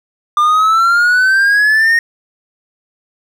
triangle exponential sweep, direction up, 1192 to 1864.7 Hz, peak -6 dBFS, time 0.37-1.99 s, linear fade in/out 2 ms, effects none

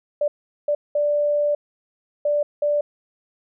sine tone bursts at uneven times, 587.3 Hz, D5, in tune, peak -17 dBFS, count 5, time 0.21-0.28 / 0.68-0.75 / 0.95-1.55 / 2.25-2.43 / 2.62-2.81 s, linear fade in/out 5 ms, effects none

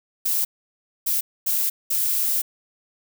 violet noise bursts at uneven times, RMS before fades -22 dBFS, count 4, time 0.25-0.45 / 1.06-1.21 / 1.46-1.7 / 1.9-2.42 s, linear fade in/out 10 ms, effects none

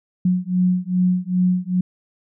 sine beating tone pair, 180.5 / 183 Hz, F#3 / F#3, -43 / -19 cents, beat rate 2.5 Hz, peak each -19 dBFS, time 0.25-1.81 s, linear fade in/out 5 ms, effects none

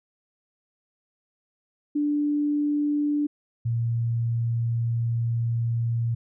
sine tone pair in turn, 293.7 / 116.55 Hz, D4 / A#2, 0 / 0 cents, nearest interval octave + major third, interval 1600 cents, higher first, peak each -21 / -22 dBFS, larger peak first, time 1.95-3.27 / 3.65-6.15 s, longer second, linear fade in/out 10 ms, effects none

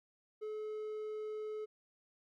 triangle tone, 429 Hz, A4, 44 cents flat, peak -37 dBFS, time 0.41-1.66 s, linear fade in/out 20 ms, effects Opus 48 kbps

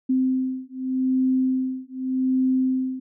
sine beating tone pair, 259 / 259.84 Hz, C4 / C4, -17 / -12 cents, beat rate 0.84 Hz, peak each -23 dBFS, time 0.09-3 s, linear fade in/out 10 ms, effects none

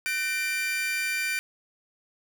40% pulse tone cluster, 1514 / 1829 / 2363 Hz, F#6 / A#6 / D7, +39 / -33 / +10 cents, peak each -32 / -35 / -27 dBFS, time 0.06-1.39 s, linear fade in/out 0 ms, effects none

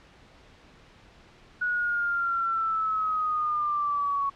sine linear sweep, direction down, 1467 to 1110 Hz, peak -24 dBFS, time 1.61-4.3 s, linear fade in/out 10 ms, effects pink hiss -54 dBFS RMS until 4.35 s + low-pass 4000 Hz 12 dB/octave

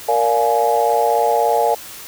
sine chord, Bb dominant seventh, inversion none, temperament just, 466.2 / 582.7 / 699.2 / 839.1 Hz, Bb4 / D5 / F5 / Ab5, 0 / -14 / +2 / +18 cents, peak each -18 / -20 / -18 / -17 dBFS, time 0.08-1.75 s, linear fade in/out 10 ms, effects tanh soft clip ceiling -3 dBFS + white hiss -35 dBFS RMS until 2.07 s

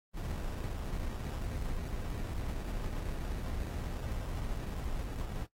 brown noise with sample-and-hold, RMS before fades -37 dBFS, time 0.13-5.47 s, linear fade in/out 50 ms, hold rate 2100 Hz, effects noise-tail reverb RT60 0.1 s tail -18 dB re dry + AAC 48 kbps

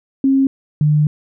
sine tone pair in turn, 270 / 150.14 Hz, C#4 / D3, -45 / +39 cents, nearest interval minor seventh, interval 1016 cents, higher first, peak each -10 / -10 dBFS, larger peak neither, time 0.24-0.47 / 0.81-1.07 s, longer second, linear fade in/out 2 ms, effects none

